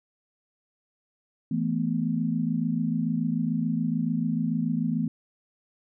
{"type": "chord", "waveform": "sine", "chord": "E suspended fourth", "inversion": "none", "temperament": "equal", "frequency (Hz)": [164.81, 220, 246.9], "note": ["E3", "A3", "B3"], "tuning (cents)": [0, 0, 0], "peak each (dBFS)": -28, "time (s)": [1.51, 5.08], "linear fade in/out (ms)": 5, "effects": []}